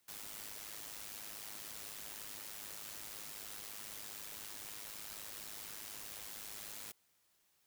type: noise with amplitude modulation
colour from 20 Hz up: white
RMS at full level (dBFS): -45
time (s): 0.08-6.92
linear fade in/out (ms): 5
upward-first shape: sine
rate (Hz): 104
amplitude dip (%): 70
effects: white hiss -75 dBFS RMS until 7.66 s